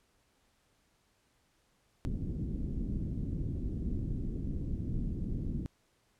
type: low-pass noise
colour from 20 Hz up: pink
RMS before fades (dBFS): -35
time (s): 2.05-5.66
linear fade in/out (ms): 0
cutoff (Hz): 290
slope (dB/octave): 24
effects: pink hiss -72 dBFS RMS until 6.19 s + low-pass 11000 Hz 12 dB/octave